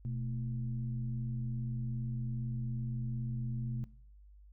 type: tone with frequency modulation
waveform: sine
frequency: 123.47 Hz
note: B2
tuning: in tune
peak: -34 dBFS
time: 0.05-3.84 s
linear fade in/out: 0 ms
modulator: 97.5 Hz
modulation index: 0.63
effects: noise-tail reverb RT60 0.6 s tail -20 dB re dry + added 50 Hz sine -54 dBFS peak until 4.52 s